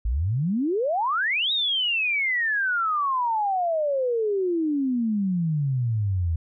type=exponential two-way sweep; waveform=sine; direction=up then down; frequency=50.8 to 3822 to 79.7 Hz; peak=-21 dBFS; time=0.05-6.36 s; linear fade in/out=5 ms; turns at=1.52 s; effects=none